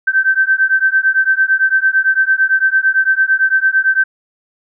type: beating tone pair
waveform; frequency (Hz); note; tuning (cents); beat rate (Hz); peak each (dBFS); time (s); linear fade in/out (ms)
sine; 1546 / 1554.9; G6 / G6; -24 / -15; 8.9; -13; 0.07-4.04; 10
effects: none